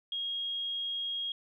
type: tone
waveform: sine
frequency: 3270 Hz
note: G#7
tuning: 28 cents flat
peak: -32 dBFS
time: 0.12-1.32 s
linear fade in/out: 2 ms
effects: 12-bit